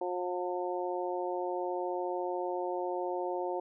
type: harmonic tone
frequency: 179.3 Hz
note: F3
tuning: 46 cents sharp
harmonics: 2 / 3 / 4 / 5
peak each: -35 / -37 / -38 / -39 dBFS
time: 0.01-3.6 s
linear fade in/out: 5 ms
effects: none